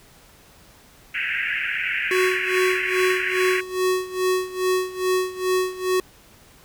pink band-pass noise, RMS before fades -25 dBFS, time 1.14-3.61 s, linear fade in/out 10 ms, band 1500 to 2800 Hz, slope 96 dB/octave
square tone with tremolo, 370 Hz, F#4, in tune, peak -18 dBFS, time 2.11-6 s, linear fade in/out 2 ms, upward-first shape sine, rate 2.4 Hz, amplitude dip 85%
effects pink hiss -51 dBFS RMS until 6.64 s

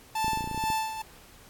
45% pulse tone with tremolo, 880 Hz, A5, in tune, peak -25 dBFS, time 0.15-1.02 s, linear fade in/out 5 ms, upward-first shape sine, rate 2.2 Hz, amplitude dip 65%
clicks, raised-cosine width 3 ms, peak -23 dBFS, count 12, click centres 0.245 / 0.281 / 0.333 / 0.374 / 0.408 / 0.442 / 0.475 / 0.513 / 0.546 / 0.577 / 0.639 / 0.702 s
effects pink hiss -53 dBFS RMS until 1.49 s + AAC 64 kbps

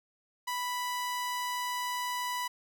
sawtooth tone, 987.8 Hz, B5, in tune, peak -28 dBFS, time 0.47-2.48 s, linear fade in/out 10 ms, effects none

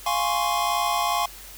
square chord, Db major seventh, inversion first, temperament equal, 698.5 / 830.6 / 1046.5 / 1108.7 Hz, F5 / Ab5 / C6 / Db6, 0 / 0 / 0 / 0 cents, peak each -28 dBFS, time 0.06-1.26 s, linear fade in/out 5 ms, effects added 46 Hz sine -47 dBFS peak until 1.57 s + white hiss -43 dBFS RMS until 1.57 s

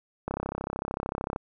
click train, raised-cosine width 1 ms, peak -16 dBFS, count 37, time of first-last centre 0.28-1.361 s, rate 33.3 Hz, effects none

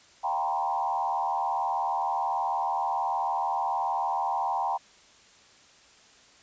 sine tone with frequency modulation, 864 Hz, A5, 32 cents flat, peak -25 dBFS, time 0.23-4.78 s, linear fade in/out 20 ms, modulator 78.6 Hz, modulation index 1.9, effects white hiss -56 dBFS RMS until 6.42 s + resampled to 16000 Hz

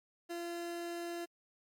30% pulse tone, 342.8 Hz, F4, 32 cents flat, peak -36 dBFS, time 0.29-1.26 s, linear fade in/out 20 ms, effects MP3 64 kbps

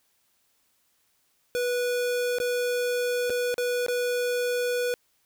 square tone with dropouts, 490 Hz, B4, 14 cents flat, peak -25 dBFS, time 1.55-4.94 s, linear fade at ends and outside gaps 0 ms, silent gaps 2.385-2.401 / 3.297-3.303 / 3.542-3.581 / 3.864-3.883 s, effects white hiss -69 dBFS RMS until 5.25 s

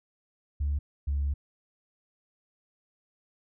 sine tone pair in turn, 72 / 70.76 Hz, D2 / C#2, -34 / +36 cents, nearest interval unison, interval 30 cents, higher first, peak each -24 / -24 dBFS, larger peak neither, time 0.6-0.79 / 1.07-1.34 s, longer second, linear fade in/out 10 ms, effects tanh soft clip ceiling -22 dBFS

